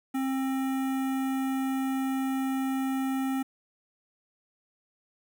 square tone with notch filter, 265.8 Hz, C4, 27 cents sharp, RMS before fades -29 dBFS, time 0.14-3.43 s, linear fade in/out 10 ms, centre 4600 Hz, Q 0.67, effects 10-bit

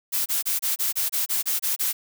blue noise bursts, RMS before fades -24 dBFS, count 11, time 0.12-1.93 s, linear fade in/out 20 ms, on 140 ms, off 27 ms, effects none

